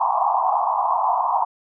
white band-pass noise, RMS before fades -20 dBFS, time 0-1.45 s, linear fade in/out 10 ms, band 690 to 1100 Hz, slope 96 dB/octave, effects none

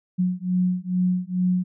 sine beating tone pair, 180.6 / 182.9 Hz, F#3 / F#3, -42 / -20 cents, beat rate 2.3 Hz, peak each -23 dBFS, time 0.18-1.64 s, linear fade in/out 20 ms, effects none

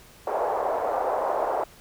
white band-pass noise, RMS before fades -26 dBFS, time 0.27-1.64 s, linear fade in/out 5 ms, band 490 to 850 Hz, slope 24 dB/octave, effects pink hiss -51 dBFS RMS until 1.8 s

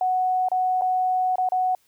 sine tone with dropouts, 740 Hz, F#5, in tune, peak -19 dBFS, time 0.01-1.75 s, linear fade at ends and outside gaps 2 ms, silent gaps 0.486-0.516 / 0.812-0.819 / 1.357-1.382 / 1.489-1.52 s, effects white hiss -64 dBFS RMS until 1.87 s

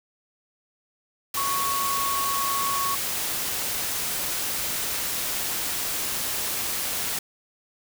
sine tone in noise, 1108.7 Hz, C#6, in tune, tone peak -25 dBFS, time 1.37-2.95 s, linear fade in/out 5 ms, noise white, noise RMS -28 dBFS, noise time 1.34-7.19 s, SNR 0 dB, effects none

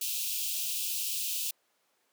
white high-pass noise, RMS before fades -33 dBFS, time 0.01-1.51 s, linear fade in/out 5 ms, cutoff 2500 Hz, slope 96 dB/octave, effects pink hiss -72 dBFS RMS until 2.12 s + high-pass 400 Hz 12 dB/octave

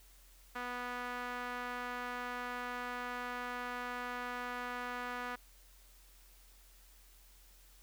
sawtooth tone with band-pass filter, 245.9 Hz, B3, 7 cents flat, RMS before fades -41 dBFS, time 0.55-5.36 s, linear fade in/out 10 ms, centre 1400 Hz, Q 1.5, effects added 44 Hz sine -60 dBFS peak until 7.82 s + white hiss -64 dBFS RMS until 7.82 s

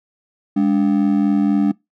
triangle ring-modulated tone, 246.9 Hz, B3, in tune, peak -8 dBFS, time 0.56-1.72 s, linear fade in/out 10 ms, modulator 42 Hz, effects noise-tail reverb RT60 0.2 s tail -24 dB re dry

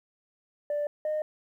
sine tone pair in turn, 587.3 / 613.3 Hz, D5 / D#5, 0 / -25 cents, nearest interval minor second, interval 75 cents, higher second, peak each -25 dBFS, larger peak neither, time 0.7-0.87 / 1.05-1.22 s, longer neither, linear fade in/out 2 ms, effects tanh soft clip ceiling -24 dBFS + 11-bit

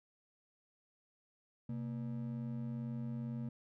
triangle ring-modulated tone, 180 Hz, F#3, 47 cents flat, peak -33 dBFS, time 1.69-3.49 s, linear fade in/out 5 ms, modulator 51.1 Hz, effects none

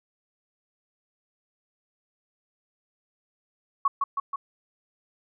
sine tone with echo, 1113 Hz, C#6, 7 cents sharp, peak -18 dBFS, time 3.85-3.88 s, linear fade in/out 5 ms, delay 160 ms, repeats 3, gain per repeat -3 dB, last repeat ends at 4.36 s, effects none

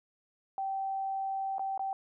sine tone with dropouts, 776 Hz, G5, 18 cents flat, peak -31 dBFS, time 0.58-1.93 s, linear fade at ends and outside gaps 1 ms, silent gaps 1.583-1.594 / 1.777-1.794 s, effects none

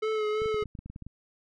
square tone with vibrato, 430.5 Hz, A4, 38 cents flat, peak -27 dBFS, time 0.02-0.64 s, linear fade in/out 10 ms, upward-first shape sine, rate 2.9 Hz, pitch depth 28 cents each way
clicks, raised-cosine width 5 ms, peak -29 dBFS, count 12, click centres 0.419 / 0.459 / 0.544 / 0.625 / 0.657 / 0.752 / 0.79 / 0.86 / 0.9 / 0.961 / 1.023 / 1.066 s
effects low-pass 3000 Hz 12 dB/octave

